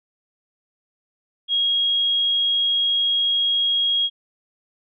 sine tone, 3283 Hz, G#7, 21 cents flat, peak -17 dBFS, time 1.48-4.1 s, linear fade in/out 50 ms, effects none

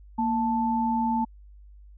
sine tone pair together, 233.1 / 880.1 Hz, A#3 / A5, 0 / 0 cents, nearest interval octave + major seventh, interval 2300 cents, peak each -25 dBFS, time 0.18-1.25 s, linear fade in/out 10 ms, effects added 50 Hz sine -46 dBFS peak until 1.97 s

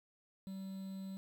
triangle tone with quantisation, 192.4 Hz, G3, 32 cents flat, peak -40 dBFS, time 0.47-1.17 s, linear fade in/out 0 ms, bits 10, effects none

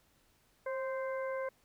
harmonic tone with a mistuned harmonic, 520 Hz, C5, 11 cents flat, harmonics 1 / 2 / 3 / 4, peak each -35 / -43 / -46 / -49 dBFS, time 0.66-1.49 s, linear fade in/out 5 ms, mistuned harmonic 1, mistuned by +37 cents, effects pink hiss -70 dBFS RMS until 1.64 s

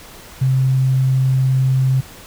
sine tone, 131.4 Hz, C3, 8 cents sharp, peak -12 dBFS, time 0.41-2.01 s, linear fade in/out 10 ms, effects pink hiss -39 dBFS RMS until 2.26 s

